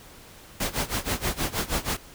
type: noise with tremolo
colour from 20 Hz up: pink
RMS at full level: -25 dBFS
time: 0.6-1.97 s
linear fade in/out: 5 ms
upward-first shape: sine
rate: 6.3 Hz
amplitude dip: 90%
effects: pink hiss -48 dBFS RMS until 2.14 s